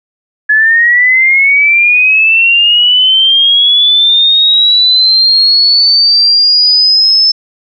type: linear sweep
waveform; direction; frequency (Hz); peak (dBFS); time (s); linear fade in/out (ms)
sine; up; 1700 to 5274; -4; 0.49-7.32; 10
effects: none